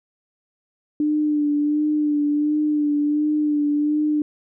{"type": "tone with vibrato", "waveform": "sine", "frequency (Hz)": 297.5, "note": "D4", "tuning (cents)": 22, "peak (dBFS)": -17, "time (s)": [1, 4.22], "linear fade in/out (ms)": 2, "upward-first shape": "sine", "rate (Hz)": 1.4, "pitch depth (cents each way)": 29, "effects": []}